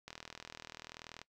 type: click train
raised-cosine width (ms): 0.2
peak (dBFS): -28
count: 47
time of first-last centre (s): 0.08-1.216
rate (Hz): 40.5
effects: noise-tail reverb RT60 0.1 s tail -20 dB re dry